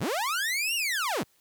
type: linear two-way sweep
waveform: sawtooth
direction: up then down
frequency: 65.41 to 2889 to 81 Hz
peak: -23 dBFS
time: 0-1.24 s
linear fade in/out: 20 ms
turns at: 0.75 s
effects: white hiss -66 dBFS RMS until 1.4 s